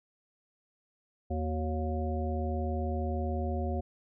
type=harmonic tone with a mistuned harmonic; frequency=79 Hz; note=D#2; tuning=27 cents sharp; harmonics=1 / 3 / 5 / 7 / 9; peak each=-31 / -37 / -39 / -40 / -39 dBFS; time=1.3-3.81 s; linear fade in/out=10 ms; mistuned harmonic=5; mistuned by=-96 cents; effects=none